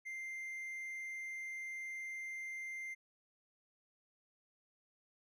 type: tone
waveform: triangle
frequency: 2093 Hz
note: C7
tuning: in tune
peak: -40 dBFS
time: 0.05-2.95 s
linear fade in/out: 20 ms
effects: none